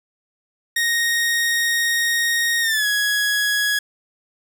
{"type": "tone with pitch glide", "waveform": "sawtooth", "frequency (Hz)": [1864.7, 1670.9], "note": ["A#6", "G#6"], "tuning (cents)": [0, 10], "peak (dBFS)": -14, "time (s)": [0.76, 3.79], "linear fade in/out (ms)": 5, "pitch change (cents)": -190, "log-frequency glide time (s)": [2.61, 2.86], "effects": []}